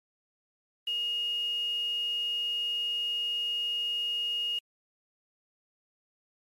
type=tone with quantisation; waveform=sine; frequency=2860 Hz; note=F7; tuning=41 cents sharp; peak=-28 dBFS; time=0.87-4.59 s; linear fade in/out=5 ms; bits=8; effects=MP3 64 kbps